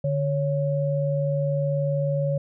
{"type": "tone pair together", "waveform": "sine", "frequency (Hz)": [146.83, 555.5], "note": ["D3", "C#5"], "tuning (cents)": [0, 4], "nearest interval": "octave + major seventh", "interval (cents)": 2304, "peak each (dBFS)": [-23, -25], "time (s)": [0.04, 2.38], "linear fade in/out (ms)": 5, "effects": []}